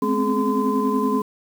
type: tone cluster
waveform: sine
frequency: 211.8 / 255.2 / 265.8 / 423.9 / 1026 Hz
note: G#3 / C4 / C4 / G#4 / C6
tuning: +34 / -43 / +27 / +35 / -34 cents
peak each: -24 dBFS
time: 0.02-1.22 s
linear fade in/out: 5 ms
effects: tanh soft clip ceiling -7 dBFS + 7-bit